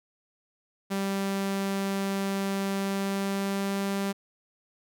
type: tone with pitch glide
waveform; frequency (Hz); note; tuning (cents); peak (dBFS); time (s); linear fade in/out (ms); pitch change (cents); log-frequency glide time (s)
sawtooth; 196 to 197.36; G3 to G3; 0 to +12; -23; 0.9-4.13; 20; +12; 2.77-3.8
effects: none